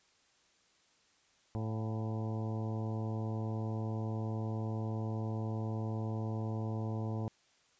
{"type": "harmonic tone with a mistuned harmonic", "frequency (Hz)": 110, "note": "A2", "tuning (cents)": 0, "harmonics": [1, 2, 3, 4, 5, 6, 7, 8, 9], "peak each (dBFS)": [-35, -41, -45, -47, -49, -51, -52, -53, -54], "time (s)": [1.55, 7.28], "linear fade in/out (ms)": 0, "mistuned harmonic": 6, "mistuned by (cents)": 77, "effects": ["white hiss -69 dBFS RMS until 7.79 s", "resampled to 16000 Hz"]}